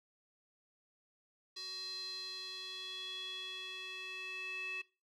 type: tone with band-pass filter sweep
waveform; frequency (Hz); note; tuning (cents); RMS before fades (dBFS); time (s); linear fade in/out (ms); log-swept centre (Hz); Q
square; 374.1; F#4; +19; -44; 1.56-4.82; 10; 4400 to 2600; 7
effects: noise-tail reverb RT60 0.3 s tail -18 dB re dry